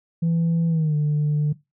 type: tone with pitch glide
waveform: sine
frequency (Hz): 166.5 to 149.19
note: E3 to D3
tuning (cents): +18 to +28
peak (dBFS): -16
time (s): 0.22-1.53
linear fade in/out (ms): 10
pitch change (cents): -190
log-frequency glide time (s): 0.68-0.96
effects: noise-tail reverb RT60 0.2 s tail -18 dB re dry + tanh soft clip ceiling -16 dBFS